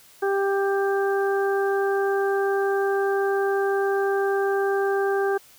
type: harmonic tone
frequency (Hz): 394.5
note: G4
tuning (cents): +11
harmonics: 1 / 2 / 3 / 4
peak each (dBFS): -21 / -28 / -34 / -30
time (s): 0.22-5.38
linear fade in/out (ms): 10
effects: white hiss -52 dBFS RMS until 5.58 s